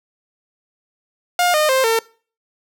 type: tone with pitch steps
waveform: sawtooth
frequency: 710 / 611 / 525.8 / 452.5 Hz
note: F5 / D#5 / C5 / A4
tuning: +28 / -32 / +8 / +48 cents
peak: -10 dBFS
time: 1.39-1.99 s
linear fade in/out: 2 ms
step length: 150 ms
effects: noise-tail reverb RT60 0.4 s tail -22 dB re dry